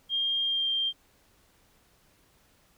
sine tone with pitch glide, 3212 to 3179 Hz, G7 to G7, +41 to +24 cents, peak -25 dBFS, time 0.09-0.93 s, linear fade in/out 50 ms, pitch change -17 cents, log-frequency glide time 0.43-0.7 s, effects pink hiss -64 dBFS RMS until 2.77 s

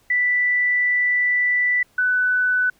sine tone pair in turn, 1975 / 1496.2 Hz, B6 / F#6, 0 / +19 cents, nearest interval perfect fourth, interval 481 cents, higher first, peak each -16 dBFS, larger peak neither, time 0.1-1.83 / 1.98-2.7 s, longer first, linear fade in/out 5 ms, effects pink hiss -59 dBFS RMS until 2.79 s

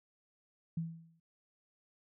sine tone with exponential decay, 164.7 Hz, E3, 1 cent flat, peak -31 dBFS, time 0.77-1.2 s, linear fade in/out 5 ms, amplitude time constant 93 ms, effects none

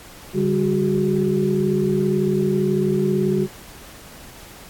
sine tone cluster, 145.6 / 198 / 368.9 / 407 Hz, D3 / G3 / F#4 / G#4, -15 / +18 / -5 / -35 cents, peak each -24 / -21 / -20 / -27 dBFS, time 0.33-3.48 s, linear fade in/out 50 ms, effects pink hiss -42 dBFS RMS until 4.69 s + AAC 64 kbps

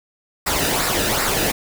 pink noise with flanger, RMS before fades -20 dBFS, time 0.46-1.52 s, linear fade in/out 10 ms, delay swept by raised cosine 0.31 to 0.94 ms, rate 2.6 Hz, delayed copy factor -0.55, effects none

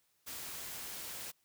white noise, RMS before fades -44 dBFS, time 0.26-1.32 s, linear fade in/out 20 ms, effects white hiss -75 dBFS RMS until 1.44 s

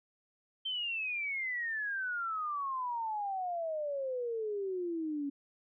sine exponential sweep, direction down, 3135 to 277.2 Hz, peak -33 dBFS, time 0.65-5.3 s, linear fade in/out 10 ms, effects none

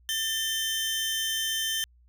sawtooth tone pair together, 1784 / 3103 Hz, A6 / G7, +23 / -18 cents, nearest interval minor seventh, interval 959 cents, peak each -29 / -25 dBFS, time 0.09-1.84 s, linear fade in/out 0 ms, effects added 60 Hz sine -56 dBFS peak until 2.08 s

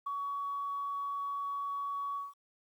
sine tone with ADSR envelope, 1126 Hz, C#6, 27 cents sharp, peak -30 dBFS, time 0.06-2.34 s, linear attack 11 ms, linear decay 4 ms, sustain -3 dB, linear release 180 ms, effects tanh soft clip ceiling -28 dBFS + 11-bit

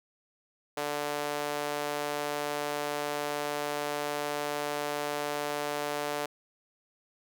sawtooth tone with high-pass filter, 146.83 Hz, D3, in tune, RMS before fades -33 dBFS, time 0.77-6.26 s, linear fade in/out 5 ms, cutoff 540 Hz, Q 1.4, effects none

